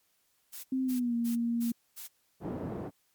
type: noise bursts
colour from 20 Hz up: blue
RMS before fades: -43 dBFS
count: 5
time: 0.52-2.08 s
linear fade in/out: 20 ms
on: 120 ms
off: 240 ms
type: tone with pitch glide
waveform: sine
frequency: 261.6 to 234.4 Hz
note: C4 to A#3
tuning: 0 to +10 cents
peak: -27 dBFS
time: 0.72-1.72 s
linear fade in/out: 5 ms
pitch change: -190 cents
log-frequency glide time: 0.83-1.15 s
type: band-pass noise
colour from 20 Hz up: pink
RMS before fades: -37 dBFS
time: 2.4-2.91 s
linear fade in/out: 50 ms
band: 130 to 520 Hz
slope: 12 dB/octave
effects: white hiss -72 dBFS RMS until 3.14 s + MP3 96 kbps